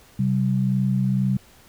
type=tone pair together; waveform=sine; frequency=130.66 / 192.8 Hz; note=C3 / G3; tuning=-2 / -28 cents; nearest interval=perfect fifth; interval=674 cents; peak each=-21 dBFS; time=0.19-1.37 s; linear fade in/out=5 ms; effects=pink hiss -52 dBFS RMS until 1.68 s